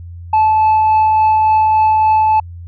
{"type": "tone with tremolo", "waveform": "sine", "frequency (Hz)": 869, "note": "A5", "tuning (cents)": -22, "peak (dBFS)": -5, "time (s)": [0.33, 2.4], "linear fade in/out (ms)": 5, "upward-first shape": "triangle", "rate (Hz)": 3.5, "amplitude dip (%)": 25, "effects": ["tanh soft clip ceiling -7 dBFS", "added 86 Hz sine -28 dBFS peak until 2.67 s"]}